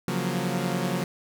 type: chord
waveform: sawtooth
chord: Gb major seventh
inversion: second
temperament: equal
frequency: 138.59 / 174.61 / 185 / 233.1 Hz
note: Db3 / F3 / Gb3 / Bb3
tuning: 0 / 0 / 0 / 0 cents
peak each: -28 / -26 / -26 / -29 dBFS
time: 0.08-1.04 s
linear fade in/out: 2 ms
effects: none